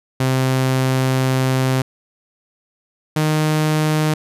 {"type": "tone pair in turn", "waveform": "sawtooth", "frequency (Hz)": [130.81, 154.3], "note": ["C3", "D#3"], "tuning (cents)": [0, -14], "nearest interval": "minor third", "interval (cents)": 286, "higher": "second", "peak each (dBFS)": -11, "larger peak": "neither", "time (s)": [[0.2, 1.82], [3.16, 4.14]], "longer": "first", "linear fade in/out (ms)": 5, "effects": ["resampled to 32000 Hz"]}